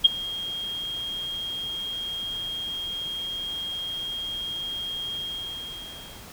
sine tone with ADSR envelope, 3239 Hz, G#7, 44 cents flat, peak -8 dBFS, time 0.04-6.28 s, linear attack 13 ms, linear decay 18 ms, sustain -21 dB, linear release 1100 ms, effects pink hiss -44 dBFS RMS until 6.32 s

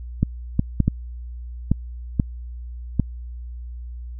clicks, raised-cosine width 5 ms, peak -4 dBFS, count 7, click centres 0.23 / 0.594 / 0.803 / 0.88 / 1.716 / 2.198 / 2.997 s, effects added 60 Hz sine -31 dBFS peak until 4.19 s

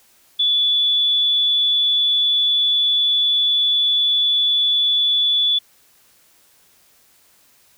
sine tone, 3448 Hz, A7, 36 cents flat, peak -14 dBFS, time 0.39-5.59 s, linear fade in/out 10 ms, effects white hiss -55 dBFS RMS until 7.77 s

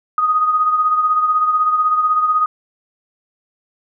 sine beating tone pair, 1244.5 / 1260.5 Hz, D#6 / D#6, 0 / +22 cents, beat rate 16 Hz, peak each -13 / -22 dBFS, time 0.18-2.46 s, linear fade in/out 2 ms, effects none

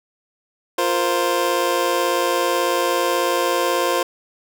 25% pulse chord, F suspended fourth, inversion none, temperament just, 349.2 / 465.6 / 523.8 Hz, F4 / Bb4 / C5, 0 / -2 / +2 cents, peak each -19 / -21 / -17 dBFS, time 0.78-4.03 s, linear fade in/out 5 ms, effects none

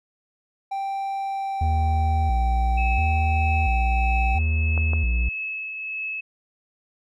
triangle tone with pitch glide, 784 to 775 Hz, G5 to G5, 0 to -20 cents, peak -23 dBFS, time 0.71-4.39 s, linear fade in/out 10 ms, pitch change -20 cents, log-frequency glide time 1.16-2.57 s
triangle tone with vibrato, 68.1 Hz, C#2, 30 cents flat, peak -17 dBFS, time 1.61-5.29 s, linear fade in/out 5 ms, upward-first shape square, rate 0.73 Hz, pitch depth 250 cents each way
sine tone with tremolo, 2591 Hz, E7, 30 cents flat, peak -26 dBFS, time 2.77-6.21 s, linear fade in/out 10 ms, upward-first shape triangle, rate 1.6 Hz, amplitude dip 40%
clicks, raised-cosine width 1 ms, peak -17 dBFS, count 2, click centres 4.777 / 4.934 s
effects none

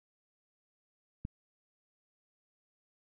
click, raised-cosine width 5 ms, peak -25 dBFS, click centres 1.251 s, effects none

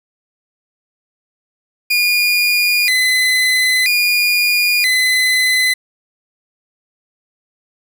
30% pulse tone with vibrato, 2217 Hz, C#7, in tune, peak -9 dBFS, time 1.9-5.74 s, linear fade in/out 10 ms, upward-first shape square, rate 0.51 Hz, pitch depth 160 cents each way, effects 7-bit

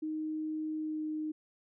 sine tone with pitch glide, 311.1 to 308.8 Hz, D#4 to D#4, 0 to -13 cents, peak -33 dBFS, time 0.02-1.32 s, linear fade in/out 10 ms, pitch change -13 cents, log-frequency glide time 0.77-1.03 s, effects none

